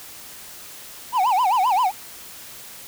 triangle tone with vibrato, 865 Hz, A5, 30 cents flat, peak -14 dBFS, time 1.12-1.92 s, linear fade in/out 50 ms, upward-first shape sine, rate 7.6 Hz, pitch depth 290 cents each way, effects white hiss -40 dBFS RMS until 2.87 s

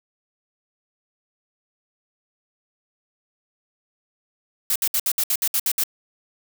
blue noise bursts, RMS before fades -21 dBFS, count 10, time 4.7-5.837 s, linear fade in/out 2 ms, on 57 ms, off 63 ms, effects none

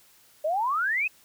sine exponential sweep, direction up, 587.3 to 2637 Hz, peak -23 dBFS, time 0.44-1.08 s, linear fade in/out 10 ms, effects white hiss -58 dBFS RMS until 1.24 s

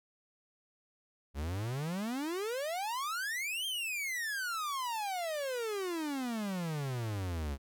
45% pulse exponential two-way sweep, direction up then down, 66.9 to 3221 to 66.9 Hz, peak -34 dBFS, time 1.34-7.58 s, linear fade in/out 50 ms, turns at 3.66 s, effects none

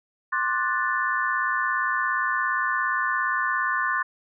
sine chord, D dominant seventh, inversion third, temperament equal with one note detuned, 1057.4 / 1174.7 / 1480 / 1760 Hz, C6 / D6 / F#6 / A6, +18 / 0 / 0 / 0 cents, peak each -27 / -30 / -28 / -26 dBFS, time 0.32-4.03 s, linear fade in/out 10 ms, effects none

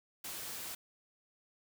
white noise, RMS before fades -43 dBFS, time 0.24-0.75 s, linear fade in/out 5 ms, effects none

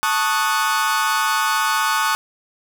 40% pulse chord, D# half-diminished seventh, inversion second, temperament equal, 880 / 1108.7 / 1244.5 / 1480 Hz, A5 / C#6 / D#6 / F#6, 0 / 0 / 0 / 0 cents, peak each -22 dBFS, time 0.03-2.15 s, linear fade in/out 0 ms, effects none

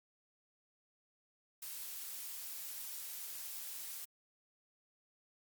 blue noise, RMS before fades -45 dBFS, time 1.62-4.05 s, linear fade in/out 5 ms, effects Opus 48 kbps

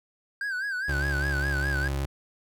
triangle tone with vibrato, 1568 Hz, G6, in tune, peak -26 dBFS, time 0.41-1.88 s, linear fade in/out 2 ms, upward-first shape sine, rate 4.9 Hz, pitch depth 110 cents each way
30% pulse tone with pitch glide, 70 to 68.84 Hz, C#2 to C#2, +18 to -11 cents, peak -24 dBFS, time 0.88-2.06 s, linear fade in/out 10 ms, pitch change -29 cents, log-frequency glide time 1.26-1.75 s
effects none

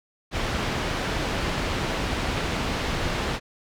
pink low-pass noise, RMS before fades -27 dBFS, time 0.31-3.4 s, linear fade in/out 50 ms, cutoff 4100 Hz, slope 12 dB/octave, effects none

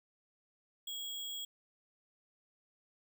sine tone with sample-and-hold, 3316 Hz, G#7, 3 cents flat, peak -39 dBFS, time 0.87-1.45 s, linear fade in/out 5 ms, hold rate 11025 Hz, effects none

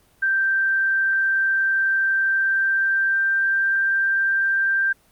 sine tone with pitch glide, 1568 to 1578 Hz, G6 to G6, 0 to +11 cents, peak -17 dBFS, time 0.22-4.93 s, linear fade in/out 10 ms, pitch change +11 cents, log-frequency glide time 2.25-3.7 s, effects pink hiss -58 dBFS RMS until 5.11 s + Opus 24 kbps

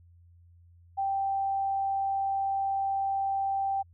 sine tone, 783 Hz, G5, 2 cents flat, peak -26 dBFS, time 0.97-3.83 s, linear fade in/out 20 ms, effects added 86 Hz sine -54 dBFS peak until 3.93 s

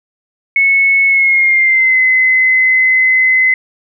sine tone with pitch glide, 2200 to 2041 Hz, C#7 to C7, -14 to -44 cents, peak -7 dBFS, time 0.56-3.54 s, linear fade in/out 2 ms, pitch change -130 cents, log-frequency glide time 1.07-1.99 s, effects none

